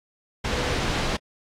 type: tone in noise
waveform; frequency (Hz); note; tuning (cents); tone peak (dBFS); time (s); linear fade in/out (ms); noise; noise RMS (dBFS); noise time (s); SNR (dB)
sine; 493.9; B4; 0; -32; 0.5-0.74; 10; pink; -25; 0.44-1.17; -10
effects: low-pass 5000 Hz 12 dB/octave + AAC 64 kbps